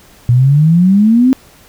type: exponential sweep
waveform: sine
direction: up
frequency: 118.1 to 266.8 Hz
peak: -5 dBFS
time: 0.29-1.33 s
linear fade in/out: 0 ms
effects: pink hiss -43 dBFS RMS until 1.68 s